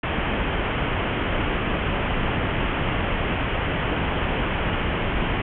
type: low-pass noise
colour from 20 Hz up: pink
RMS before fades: -24 dBFS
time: 0.03-5.42 s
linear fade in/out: 5 ms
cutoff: 3200 Hz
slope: 96 dB/octave
effects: none